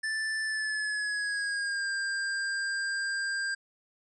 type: tone with pitch glide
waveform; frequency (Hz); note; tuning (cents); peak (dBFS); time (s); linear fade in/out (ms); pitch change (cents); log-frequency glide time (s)
square; 1760 to 1595.4; A6 to G6; 0 to +30; -30; 0.03-3.55; 10; -170; 0.43-1.9
effects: resampled to 22050 Hz